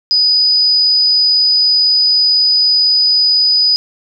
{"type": "tone", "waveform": "sine", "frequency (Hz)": 4971, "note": "D#8", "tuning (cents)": -2, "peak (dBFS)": -8, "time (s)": [0.11, 3.76], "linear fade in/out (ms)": 0, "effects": []}